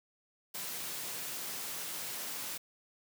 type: high-pass noise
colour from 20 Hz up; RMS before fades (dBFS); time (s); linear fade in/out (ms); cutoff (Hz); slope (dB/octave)
white; -40; 0.54-2.58; 10; 110; 96
effects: none